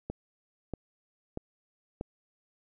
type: click train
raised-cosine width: 2 ms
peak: -21 dBFS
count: 4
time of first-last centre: 0.1-2.011 s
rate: 1.57 Hz
effects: none